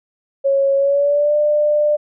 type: tone with pitch glide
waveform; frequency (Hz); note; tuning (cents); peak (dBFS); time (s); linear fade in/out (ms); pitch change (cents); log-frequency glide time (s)
sine; 550 to 596.3; C#5 to D5; -14 to +26; -12; 0.44-1.97; 20; +140; 0.76-1.35
effects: none